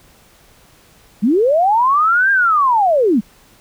sine linear two-way sweep, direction up then down, 185 to 1622 to 185 Hz, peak -10 dBFS, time 1.22-3.21 s, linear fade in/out 20 ms, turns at 2.31 s, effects pink hiss -49 dBFS RMS until 3.6 s

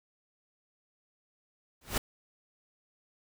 pink noise with exponential growth, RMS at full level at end -25 dBFS, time 1.81-1.98 s, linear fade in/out 5 ms, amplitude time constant 35 ms, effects none

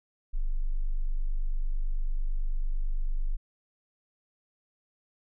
sine tone, 24.5 Hz, G0, in tune, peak -24 dBFS, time 0.33-3.37 s, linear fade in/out 20 ms, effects none

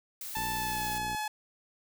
blue noise, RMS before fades -40 dBFS, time 0.21-0.98 s, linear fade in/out 2 ms
sawtooth tone with pitch glide, 880 to 853 Hz, A5 to G#5, 0 to +46 cents, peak -28 dBFS, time 0.35-1.28 s, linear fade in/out 5 ms, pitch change -54 cents, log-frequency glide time 0.5-0.88 s
click train, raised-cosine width 3 ms, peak -30 dBFS, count 48, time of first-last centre 0.37-1.148 s, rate 60.4 Hz
effects none

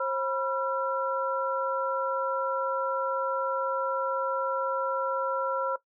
sine tone cluster, 535 / 979 / 1359 Hz, C5 / B5 / F6, +38 / -15 / -48 cents, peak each -29 / -33 / -30 dBFS, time 0-5.76 s, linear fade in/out 5 ms, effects noise-tail reverb RT60 0.1 s tail -17 dB re dry

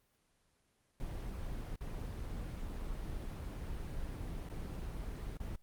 brown noise with dropouts, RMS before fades -41 dBFS, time 1-5.56 s, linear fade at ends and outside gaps 2 ms, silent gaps 1.759-1.808 / 4.489-4.498 / 5.372-5.401 s, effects pink hiss -75 dBFS RMS until 5.62 s + Opus 24 kbps

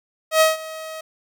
sawtooth tone with ADSR envelope, 635 Hz, D#5, 35 cents sharp, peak -7 dBFS, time 0.31-1.01 s, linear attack 97 ms, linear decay 160 ms, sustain -20 dB, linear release 6 ms, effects none

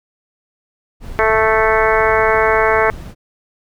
brown noise, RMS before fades -29 dBFS, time 1-3.15 s, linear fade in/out 50 ms
harmonic tone, 220 Hz, A3, in tune, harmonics 2 / 3 / 4 / 5 / 6 / 7 / 8 / 9 / 10, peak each -16 / -18 / -19 / -20 / -21 / -21 / -22 / -23 / -23 dBFS, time 1.19-2.9 s, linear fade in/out 0 ms
effects none

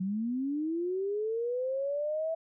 sine linear sweep, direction up, 181.2 to 657 Hz, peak -29 dBFS, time 0-2.35 s, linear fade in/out 10 ms, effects none

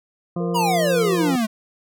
harmonic tone, 173.7 Hz, F3, 9 cents flat, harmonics 1 / 2 / 3 / 4 / 6 / 7, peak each -23 / -29 / -33 / -35 / -39 / -40 dBFS, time 0.36-1.36 s, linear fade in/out 5 ms
sine tone with pitch glide, 467.2 to 470.7 Hz, A#4 to A#4, +4 to +17 cents, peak -26 dBFS, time 0.4-1.31 s, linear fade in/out 5 ms, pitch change +13 cents, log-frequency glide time 1.01-1.08 s
square exponential sweep, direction down, 1000 to 210 Hz, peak -19 dBFS, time 0.54-1.47 s, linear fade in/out 20 ms
effects none

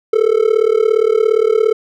triangle tone with amplitude modulation, 440 Hz, A4, in tune, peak -4 dBFS, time 0.13-1.73 s, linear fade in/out 5 ms, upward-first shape sine, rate 37.3 Hz, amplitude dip 95%, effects none

